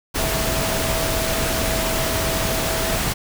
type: tone in noise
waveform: sine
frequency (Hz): 652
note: E5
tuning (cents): -19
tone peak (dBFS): -27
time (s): 0.18-2.99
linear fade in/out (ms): 20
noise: pink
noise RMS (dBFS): -22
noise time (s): 0.14-3.14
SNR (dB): -8
effects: none